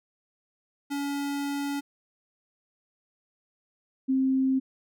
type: tone pair in turn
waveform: square / sine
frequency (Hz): 283.1 / 264.2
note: C#4 / C4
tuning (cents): +37 / +17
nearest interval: minor second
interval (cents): 120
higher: first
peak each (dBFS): -29 / -21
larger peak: second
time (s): 0.9-1.81 / 4.08-4.6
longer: first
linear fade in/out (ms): 20
effects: none